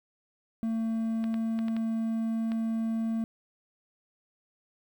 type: tone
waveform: triangle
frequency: 225.1 Hz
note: A3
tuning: 40 cents sharp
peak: -25 dBFS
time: 0.63-3.24 s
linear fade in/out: 0 ms
type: clicks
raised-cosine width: 0.3 ms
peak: -26 dBFS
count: 6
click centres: 1.241 / 1.342 / 1.59 / 1.683 / 1.766 / 2.519 s
effects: 10-bit